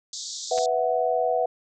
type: band-pass noise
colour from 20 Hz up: white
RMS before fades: -35 dBFS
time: 0.13-0.66 s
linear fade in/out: 2 ms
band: 3500 to 7500 Hz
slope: 96 dB/octave
type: chord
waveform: sine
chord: B suspended fourth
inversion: none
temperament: equal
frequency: 493.9 / 659.3 / 740 Hz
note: B4 / E5 / F#5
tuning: 0 / 0 / 0 cents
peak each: -25 dBFS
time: 0.51-1.46 s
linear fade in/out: 5 ms
type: clicks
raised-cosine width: 0.2 ms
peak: -19 dBFS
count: 2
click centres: 0.578 / 0.586 s
effects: none